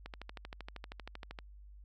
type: click train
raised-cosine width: 0.3 ms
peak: -28 dBFS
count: 18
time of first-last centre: 0.06-1.388 s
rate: 12.8 Hz
effects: added 50 Hz sine -51 dBFS peak until 1.84 s